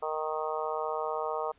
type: harmonic tone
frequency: 155.56 Hz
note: D#3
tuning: in tune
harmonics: 3 / 4 / 5 / 6 / 7 / 8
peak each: -35 / -36 / -37 / -38 / -38 / -39 dBFS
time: 0.02-1.52 s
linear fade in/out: 10 ms
effects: pink hiss -65 dBFS RMS until 1.58 s + resampled to 8000 Hz